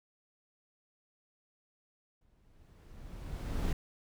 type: noise with exponential growth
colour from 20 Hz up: brown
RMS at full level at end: -30 dBFS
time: 2.21-3.73 s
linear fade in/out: 5 ms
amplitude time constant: 330 ms
effects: none